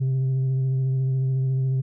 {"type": "tone with vibrato", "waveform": "sine", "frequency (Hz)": 131.8, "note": "C3", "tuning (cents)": 13, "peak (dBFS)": -17, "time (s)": [0, 1.82], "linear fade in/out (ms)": 20, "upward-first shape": "sine", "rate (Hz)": 14, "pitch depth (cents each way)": 19, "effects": ["tanh soft clip ceiling -19 dBFS"]}